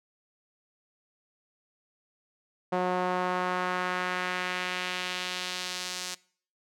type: tone with band-pass filter sweep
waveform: sawtooth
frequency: 181.6 Hz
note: F#3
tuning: 32 cents flat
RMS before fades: -31 dBFS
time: 2.72-6.15 s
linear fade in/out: 10 ms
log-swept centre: 700 to 5900 Hz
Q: 1.2
effects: noise-tail reverb RT60 0.5 s tail -22 dB re dry